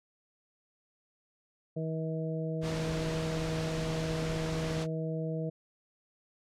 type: harmonic tone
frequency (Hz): 160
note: D#3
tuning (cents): +49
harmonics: 1 / 2 / 3 / 4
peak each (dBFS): -33 / -41 / -38 / -41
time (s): 1.76-5.5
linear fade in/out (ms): 10
type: noise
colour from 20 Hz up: pink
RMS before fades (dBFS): -38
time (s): 2.61-4.87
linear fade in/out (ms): 50
effects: low-pass 6000 Hz 12 dB/octave